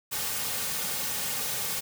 white noise with comb filter, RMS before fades -31 dBFS, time 0.11-1.81 s, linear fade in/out 20 ms, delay 3 ms, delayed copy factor -0.6, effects none

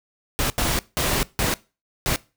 pink noise bursts at uneven times, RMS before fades -22 dBFS, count 5, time 0.39-0.5 / 0.58-0.79 / 0.97-1.23 / 1.39-1.54 / 2.06-2.16 s, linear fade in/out 0 ms, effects noise-tail reverb RT60 0.3 s tail -21 dB re dry

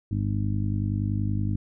harmonic tone, 50.6 Hz, G#1, 44 cents flat, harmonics 1 / 2 / 3 / 4 / 5 / 6, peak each -34 / -25 / -36 / -32 / -35 / -36 dBFS, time 0.11-1.56 s, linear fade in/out 5 ms, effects none

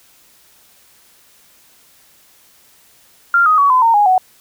sine tone with pitch steps, 1389 / 1251.8 / 1128.2 / 1016.8 / 916.4 / 825.9 / 744.3 Hz, F6 / D#6 / C#6 / C6 / A#5 / G#5 / F#5, -10 / +10 / +30 / -50 / -30 / -10 / +10 cents, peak -8 dBFS, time 3.34-4.18 s, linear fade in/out 2 ms, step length 120 ms, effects white hiss -50 dBFS RMS until 4.4 s

